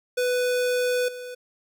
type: tone with level steps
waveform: square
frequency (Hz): 496.4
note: B4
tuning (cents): +9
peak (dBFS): -22 / -35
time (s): 0.17-1.35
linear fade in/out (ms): 10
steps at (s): 1.08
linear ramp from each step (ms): 5
effects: none